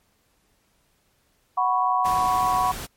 sine chord, F# suspended fourth, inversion none, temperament just, 740 / 986.7 / 1110 Hz, F#5 / B5 / C#6, 0 / -2 / +2 cents, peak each -23 dBFS, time 1.57-2.72 s, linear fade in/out 10 ms
pink noise, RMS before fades -34 dBFS, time 2.04-2.87 s, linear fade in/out 20 ms
effects pink hiss -66 dBFS RMS until 2.96 s + MP3 64 kbps

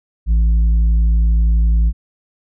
triangle tone with tanh clipping, 55.5 Hz, A1, 16 cents sharp, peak -11 dBFS, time 0.26-1.93 s, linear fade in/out 50 ms, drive 9 dB, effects none

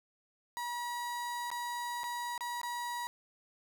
35% pulse tone with dropouts, 962 Hz, B5, 46 cents flat, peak -34 dBFS, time 0.57-3.07 s, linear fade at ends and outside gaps 0 ms, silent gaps 1.503-1.515 / 2.034-2.04 / 2.378-2.408 / 2.615-2.632 s, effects none

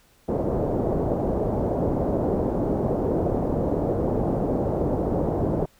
white low-pass noise, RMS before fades -24 dBFS, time 0.28-5.66 s, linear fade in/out 10 ms, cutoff 600 Hz, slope 24 dB/octave, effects pink hiss -59 dBFS RMS until 5.79 s

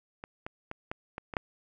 clicks, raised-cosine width 0.5 ms, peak -25 / -22 / -22 / -19 / -22 / -23 / -12 dBFS, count 7, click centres 0.239 / 0.465 / 0.714 / 0.915 / 1.181 / 1.338 / 1.368 s, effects none

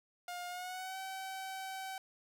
sawtooth tone with pitch glide, 710 to 765.4 Hz, F5 to G5, +28 to -42 cents, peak -37 dBFS, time 0.28-1.98 s, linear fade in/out 2 ms, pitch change +130 cents, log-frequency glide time 0.48-0.98 s, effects none

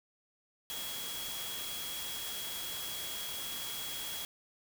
sine tone in noise, 3322 Hz, G#7, in tune, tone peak -42 dBFS, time 0.7-4.25 s, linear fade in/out 0 ms, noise white, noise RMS -41 dBFS, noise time 0.7-4.25 s, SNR -4 dB, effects none

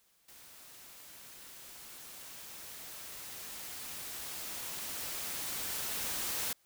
white noise with level ramp, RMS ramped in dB -55 to -35 dBFS, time 0.28-6.53 s, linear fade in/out 5 ms, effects white hiss -70 dBFS RMS until 6.65 s

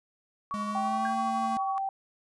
sine tone with tremolo, 1127 Hz, C#6, 28 cents sharp, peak -30 dBFS, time 0.51-1.78 s, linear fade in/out 0 ms, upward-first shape sine, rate 12 Hz, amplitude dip 50%
square tone with pitch glide, 207.7 to 226.5 Hz, G#3 to A#3, 0 to -50 cents, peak -34 dBFS, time 0.54-1.57 s, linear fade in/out 0 ms, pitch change +150 cents, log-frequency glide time 0.69-1.15 s
sine tone, 778 Hz, G5, 13 cents flat, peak -28 dBFS, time 0.75-1.89 s, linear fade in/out 2 ms
sine tone with exponential decay, 1600 Hz, G6, 35 cents sharp, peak -30 dBFS, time 1.05-1.24 s, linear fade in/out 2 ms, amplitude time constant 40 ms
effects resampled to 24000 Hz

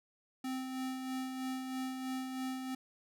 square tone with tremolo, 260 Hz, C4, 11 cents flat, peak -36 dBFS, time 0.44-2.75 s, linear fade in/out 5 ms, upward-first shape sine, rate 3.1 Hz, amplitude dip 40%, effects none

